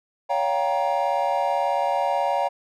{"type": "chord", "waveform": "triangle", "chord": "G half-diminished seventh", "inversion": "second", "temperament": "just", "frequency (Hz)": [564.5, 705.6, 784, 940.8], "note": ["Db5", "F5", "G5", "Bb5"], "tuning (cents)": [31, 18, 0, 16], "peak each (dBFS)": -24, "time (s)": [0.29, 2.49], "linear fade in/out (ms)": 20, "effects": []}